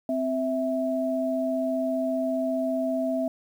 sine tone pair together, 259.9 / 655 Hz, C4 / E5, -11 / -11 cents, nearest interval octave + major third, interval 1600 cents, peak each -27 / -26 dBFS, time 0.09-3.28 s, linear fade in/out 2 ms, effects 9-bit

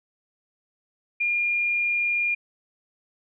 sine tone, 2413 Hz, D7, 46 cents sharp, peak -21 dBFS, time 1.2-2.35 s, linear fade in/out 10 ms, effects none

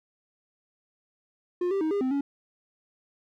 triangle tone with pitch steps, 355.8 / 392.4 / 314.7 / 404.1 / 259 / 281 Hz, F4 / G4 / D#4 / G#4 / C4 / C#4, +32 / +2 / +20 / -47 / -17 / +24 cents, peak -22 dBFS, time 1.61-2.21 s, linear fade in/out 5 ms, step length 100 ms, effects none

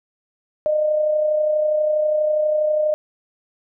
sine tone with amplitude modulation, 610 Hz, D#5, 34 cents flat, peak -14 dBFS, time 0.66-2.94 s, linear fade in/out 0 ms, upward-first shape sine, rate 32.3 Hz, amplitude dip 40%, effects none

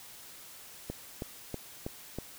click train, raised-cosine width 2 ms, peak -22 dBFS, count 5, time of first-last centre 0.9-2.186 s, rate 3.11 Hz, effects white hiss -50 dBFS RMS until 2.38 s

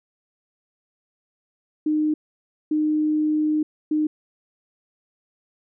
sine tone bursts at uneven times, 305.9 Hz, D#4, 29 cents flat, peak -18 dBFS, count 3, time 1.86-2.14 / 2.71-3.63 / 3.91-4.07 s, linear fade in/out 5 ms, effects none

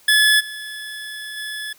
25% pulse tone with level steps, 1715 Hz, A6, 45 cents flat, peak -8 / -26 / -23 dBFS, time 0.08-1.73 s, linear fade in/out 5 ms, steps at 0.39 / 1.36 s, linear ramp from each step 20 ms, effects white hiss -52 dBFS RMS until 1.78 s

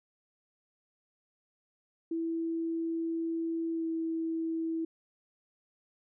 sine tone with pitch glide, 329.6 to 326.2 Hz, E4 to E4, 0 to -18 cents, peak -30 dBFS, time 2.11-4.85 s, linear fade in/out 5 ms, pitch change -18 cents, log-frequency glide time 3.72-3.86 s, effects none

